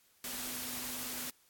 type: tone in noise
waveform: sine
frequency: 248.8 Hz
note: B3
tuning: 13 cents sharp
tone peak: -50 dBFS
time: 0.24-1.3 s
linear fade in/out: 2 ms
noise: white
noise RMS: -40 dBFS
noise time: 0.24-1.3 s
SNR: -13 dB
effects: white hiss -68 dBFS RMS until 1.49 s + AAC 64 kbps